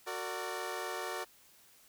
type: chord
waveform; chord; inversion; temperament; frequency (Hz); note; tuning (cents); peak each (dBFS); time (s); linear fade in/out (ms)
15% pulse; Gb augmented; none; equal with one note detuned; 370 / 456.6 / 587.3; Gb4 / Bb4 / D5; 0 / -36 / 0; -34 / -35 / -36; 0.06-1.25; 20
effects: white hiss -62 dBFS RMS until 1.88 s